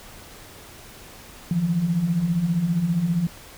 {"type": "beating tone pair", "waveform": "sine", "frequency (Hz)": [158.1, 173.1], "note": ["D#3", "F3"], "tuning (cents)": [28, -15], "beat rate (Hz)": 15, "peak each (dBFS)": [-27, -20], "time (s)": [1.51, 3.27], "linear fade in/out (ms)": 2, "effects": ["pink hiss -44 dBFS RMS until 3.57 s"]}